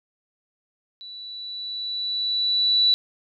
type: tone with level ramp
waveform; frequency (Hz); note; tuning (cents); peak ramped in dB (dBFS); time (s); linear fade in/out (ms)
sine; 3951; B7; 0; -37 to -14; 1.01-2.94; 0
effects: none